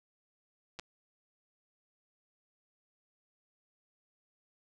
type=clicks; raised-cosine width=0.2 ms; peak=-25 dBFS; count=2; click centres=0.79 / 0.796 s; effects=none